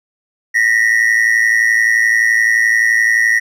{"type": "ring-modulated tone", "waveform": "triangle", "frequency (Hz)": 1899, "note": "A#6", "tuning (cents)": 32, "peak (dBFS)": -5, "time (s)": [0.54, 3.4], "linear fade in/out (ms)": 20, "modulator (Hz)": 55.8, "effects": []}